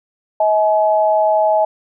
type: tone pair together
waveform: sine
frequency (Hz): 637.6 / 849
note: D#5 / G#5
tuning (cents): +42 / +38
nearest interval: perfect fourth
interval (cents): 496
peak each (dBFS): -13 / -15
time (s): 0.4-1.65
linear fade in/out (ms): 5
effects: none